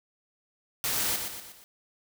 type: noise with echo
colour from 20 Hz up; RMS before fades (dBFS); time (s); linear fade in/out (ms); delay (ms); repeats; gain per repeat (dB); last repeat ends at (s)
white; -29; 0.84-1.16; 0; 120; 4; -6; 1.64
effects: none